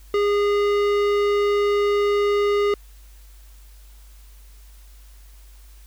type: tone with tanh clipping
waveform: sine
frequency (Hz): 409.3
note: G#4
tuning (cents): -25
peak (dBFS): -19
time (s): 0.14-2.74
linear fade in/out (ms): 2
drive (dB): 17
effects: added 50 Hz sine -43 dBFS peak until 5.86 s + white hiss -55 dBFS RMS until 5.86 s